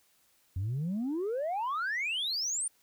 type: exponential sweep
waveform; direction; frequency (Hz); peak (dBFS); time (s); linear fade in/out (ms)
sine; up; 86.9 to 9397; -28; 0.56-2.68; 5
effects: tanh soft clip ceiling -28 dBFS + white hiss -68 dBFS RMS until 2.82 s